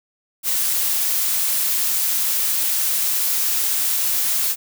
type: noise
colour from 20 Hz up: blue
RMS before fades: -20 dBFS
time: 0.43-4.56 s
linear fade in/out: 50 ms
effects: none